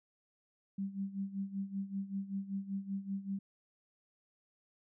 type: tone with tremolo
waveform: sine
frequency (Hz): 196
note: G3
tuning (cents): 0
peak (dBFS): -33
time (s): 0.78-3.39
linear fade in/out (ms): 5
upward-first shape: sine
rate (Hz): 5.2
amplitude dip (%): 80
effects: none